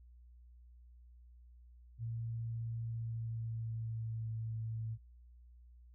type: tone with pitch glide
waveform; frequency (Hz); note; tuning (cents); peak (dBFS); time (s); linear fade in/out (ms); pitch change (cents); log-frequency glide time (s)
sine; 114.8 to 112.05; A#2 to A2; -26 to +32; -37; 1.98-4.98; 50; -42; 2.8-4.25
effects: added 60 Hz sine -56 dBFS peak until 5.94 s